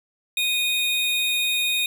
square tone pair together, 2474 / 3707 Hz, D#7 / A#7, -10 / -10 cents, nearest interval perfect fifth, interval 700 cents, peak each -24 / -24 dBFS, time 0.37-1.86 s, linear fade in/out 2 ms, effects none

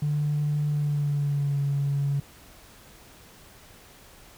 triangle tone with pitch glide, 148 to 140.83 Hz, D3 to C#3, +14 to +28 cents, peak -19 dBFS, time 0.02-2.2 s, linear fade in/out 5 ms, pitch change -86 cents, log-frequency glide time 0.69-1.6 s, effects tanh soft clip ceiling -20 dBFS + pink hiss -51 dBFS RMS until 4.37 s

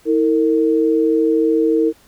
sine tone pair together, 322.3 / 455.8 Hz, E4 / A#4, -39 / -39 cents, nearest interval tritone, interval 600 cents, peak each -15 dBFS, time 0.05-1.93 s, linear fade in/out 50 ms, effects pink hiss -51 dBFS RMS until 2.07 s

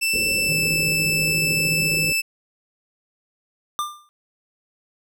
sawtooth tone with pitch glide, 2660 to 2639 Hz, E7 to E7, +15 to +1 cents, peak -16 dBFS, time 0.01-2.22 s, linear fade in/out 20 ms, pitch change -14 cents, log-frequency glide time 0.33-0.58 s
white low-pass noise, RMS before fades -32 dBFS, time 0.13-2.13 s, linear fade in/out 5 ms, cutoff 580 Hz, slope 96 dB/octave
triangle tone with tremolo, 155.56 Hz, D#3, in tune, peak -23 dBFS, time 0.49-2.11 s, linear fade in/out 0 ms, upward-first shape square, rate 14 Hz, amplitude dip 40%
square tone with exponential decay, 1194 Hz, D6, 28 cents sharp, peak -20 dBFS, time 3.79-4.09 s, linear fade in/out 0 ms, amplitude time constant 65 ms
effects none

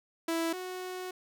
sawtooth tone pair in turn, 330 / 367.7 Hz, E4 / F#4, +2 / -11 cents, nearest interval major second, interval 187 cents, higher second, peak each -25 / -33 dBFS, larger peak first, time 0.28-0.53 / 0.53-1.11 s, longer second, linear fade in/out 5 ms, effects none

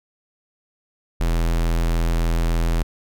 square tone, 41.73 Hz, E1, 22 cents sharp, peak -18 dBFS, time 1.2-2.83 s, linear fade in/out 10 ms, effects none

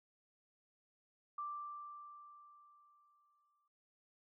sine tone with exponential decay, 1176 Hz, D6, 2 cents sharp, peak -39 dBFS, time 1.38-3.68 s, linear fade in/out 5 ms, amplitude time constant 500 ms, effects none

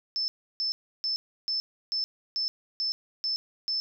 sine tone bursts, 5270 Hz, E8, 1 cent flat, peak -26 dBFS, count 9, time 0.16-3.8 s, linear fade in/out 0 ms, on 120 ms, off 320 ms, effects none

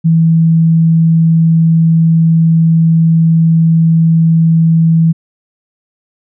sine tone, 163.5 Hz, E3, 14 cents flat, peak -5 dBFS, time 0.04-5.13 s, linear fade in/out 20 ms, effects none

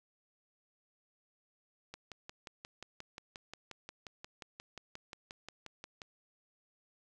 click train, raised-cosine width 0.2 ms, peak -28 dBFS, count 24, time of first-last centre 1.94-6.018 s, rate 5.64 Hz, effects none

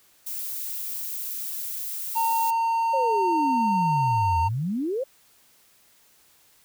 violet noise, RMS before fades -32 dBFS, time 0.26-2.51 s, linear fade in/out 10 ms
triangle tone, 914 Hz, A#5, 34 cents flat, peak -19 dBFS, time 2.15-4.49 s, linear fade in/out 20 ms
sine exponential two-way sweep, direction down then up, 562 to 81 to 562 Hz, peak -24 dBFS, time 2.93-5.04 s, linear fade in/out 10 ms, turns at 4.41 s
effects white hiss -59 dBFS RMS until 6.64 s

